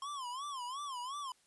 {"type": "tone with vibrato", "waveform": "square", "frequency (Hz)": 1064, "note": "C6", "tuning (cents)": 29, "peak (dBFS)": -40, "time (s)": [0.02, 1.32], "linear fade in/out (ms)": 2, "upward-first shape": "sine", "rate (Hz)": 2.8, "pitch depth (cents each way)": 170, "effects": ["white hiss -70 dBFS RMS until 1.46 s", "resampled to 24000 Hz"]}